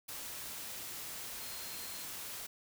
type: tone in noise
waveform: sine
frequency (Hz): 4186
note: C8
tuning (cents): 0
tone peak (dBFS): -52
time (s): 1.4-2.04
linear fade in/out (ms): 10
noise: white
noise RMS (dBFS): -44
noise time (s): 0.08-2.47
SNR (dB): -11
effects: none